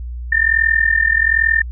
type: tone with amplitude modulation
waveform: sine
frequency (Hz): 1800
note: A6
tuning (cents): +39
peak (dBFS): -8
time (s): 0.32-1.62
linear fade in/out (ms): 5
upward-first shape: sine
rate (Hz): 41.2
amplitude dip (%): 85
effects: added 60 Hz sine -24 dBFS peak until 1.71 s